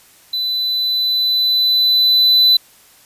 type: tone with level ramp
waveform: triangle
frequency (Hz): 4000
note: B7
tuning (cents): +21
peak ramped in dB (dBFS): -16 to -6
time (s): 0.33-2.57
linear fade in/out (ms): 5
effects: white hiss -48 dBFS RMS until 3.05 s + resampled to 32000 Hz